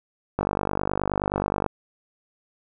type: click train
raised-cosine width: 1 ms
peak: -9 dBFS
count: 64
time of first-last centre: 0.39-1.663 s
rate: 49.5 Hz
effects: none